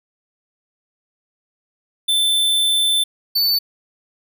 square tone pair in turn, 3535 / 4506 Hz, A7 / C#8, +7 / +28 cents, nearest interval major third, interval 421 cents, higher second, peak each -15 dBFS, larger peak neither, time 2.08-3.04 / 3.35-3.59 s, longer first, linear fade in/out 10 ms, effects none

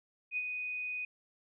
sine tone with ADSR envelope, 2489 Hz, D#7, in tune, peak -30 dBFS, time 0.31-1.05 s, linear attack 61 ms, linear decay 44 ms, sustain -5 dB, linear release 4 ms, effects none

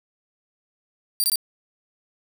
10% pulse tone bursts, 4699 Hz, D8, in tune, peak -12 dBFS, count 3, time 1.2-1.357 s, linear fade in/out 0 ms, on 39 ms, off 20 ms, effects none

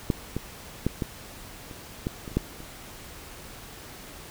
clicks, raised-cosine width 3 ms, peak -9 / -15 / -10 / -14 / -28 / -14 / -24 / -29 / -9 / -29 dBFS, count 10, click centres 0.102 / 0.366 / 0.866 / 1.022 / 1.712 / 2.069 / 2.278 / 2.317 / 2.37 / 2.604 s, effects pink hiss -44 dBFS RMS until 4.3 s

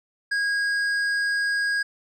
triangle tone with hard clipping, 1639 Hz, G#6, 23 cents flat, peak -23 dBFS, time 0.31-1.83 s, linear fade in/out 10 ms, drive 11 dB, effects resampled to 32000 Hz

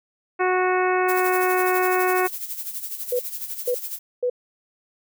harmonic tone, 367.6 Hz, F#4, 11 cents flat, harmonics 1 / 2 / 3 / 4 / 5 / 6 / 7, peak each -21 / -24 / -26 / -28 / -30 / -32 / -34 dBFS, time 0.39-2.28 s, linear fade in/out 20 ms
violet noise with tremolo, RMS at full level -29 dBFS, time 1.08-3.99 s, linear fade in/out 10 ms, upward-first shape sine, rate 12 Hz, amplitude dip 65%
sine tone bursts, 493.9 Hz, B4, in tune, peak -19 dBFS, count 3, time 3.12-4.299 s, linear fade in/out 5 ms, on 73 ms, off 480 ms
effects none

